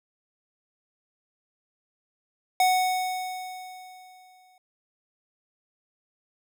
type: tone with exponential decay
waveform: square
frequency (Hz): 740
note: F#5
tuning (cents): 0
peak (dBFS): -18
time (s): 2.6-4.58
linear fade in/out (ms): 2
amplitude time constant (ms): 430
effects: none